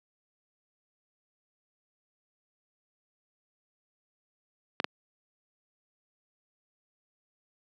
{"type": "clicks", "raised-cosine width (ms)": 0.3, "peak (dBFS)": -11, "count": 2, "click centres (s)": [4.801, 4.844], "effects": ["high-pass 200 Hz 12 dB/octave"]}